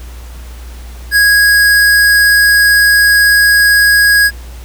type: tone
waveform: square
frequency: 1653 Hz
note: G#6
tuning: 9 cents flat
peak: -6 dBFS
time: 1.11-4.31 s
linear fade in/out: 50 ms
effects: added 60 Hz sine -26 dBFS peak until 4.64 s + pink hiss -38 dBFS RMS until 4.64 s